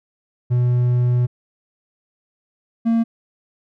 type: tone pair in turn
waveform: triangle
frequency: 122.9 / 228.9 Hz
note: B2 / A#3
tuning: -8 / -31 cents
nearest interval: major seventh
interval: 1077 cents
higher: second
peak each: -12 dBFS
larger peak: neither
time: 0.5-1.27 / 2.85-3.04 s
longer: first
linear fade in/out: 20 ms
effects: none